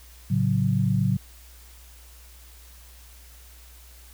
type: chord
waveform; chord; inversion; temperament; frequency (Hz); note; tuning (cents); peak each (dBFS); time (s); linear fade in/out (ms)
sine; F# minor; first; just; 111 / 138.75 / 185; A2 / C#3 / F#3; +16 / +2 / 0; -24; 0.3-1.17; 10
effects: added 60 Hz sine -47 dBFS peak until 4.13 s + white hiss -52 dBFS RMS until 4.13 s